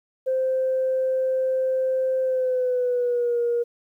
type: tone with pitch glide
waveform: sine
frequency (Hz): 521 to 475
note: C5 to A#4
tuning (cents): -7 to +33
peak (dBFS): -19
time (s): 0.26-3.64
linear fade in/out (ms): 20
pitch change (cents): -160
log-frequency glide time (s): 2.22-3.39
effects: tanh soft clip ceiling -15 dBFS + 10-bit